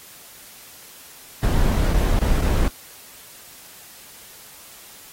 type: noise with dropouts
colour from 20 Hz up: brown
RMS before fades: -18 dBFS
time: 1.43-2.68 s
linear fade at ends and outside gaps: 2 ms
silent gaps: 1.934-1.942 / 2.192-2.215 / 2.412-2.421 s
effects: white hiss -44 dBFS RMS until 5.12 s + AAC 48 kbps